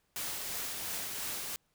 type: noise with tremolo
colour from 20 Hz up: white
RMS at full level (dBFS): -37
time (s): 0.16-1.56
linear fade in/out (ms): 0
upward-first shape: sine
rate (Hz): 2.9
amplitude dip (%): 25
effects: pink hiss -75 dBFS RMS until 1.74 s